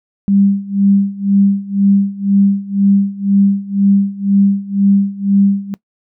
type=tone with tremolo; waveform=sine; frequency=198.4 Hz; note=G3; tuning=21 cents sharp; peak=-6 dBFS; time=0.28-5.74 s; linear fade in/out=0 ms; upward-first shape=sine; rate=2 Hz; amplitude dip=90%; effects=noise-tail reverb RT60 0.1 s tail -21 dB re dry